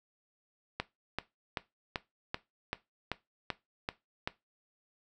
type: click train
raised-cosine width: 0.3 ms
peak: -16 dBFS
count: 10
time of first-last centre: 0.8-4.275 s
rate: 2.59 Hz
effects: noise-tail reverb RT60 0.2 s tail -17 dB re dry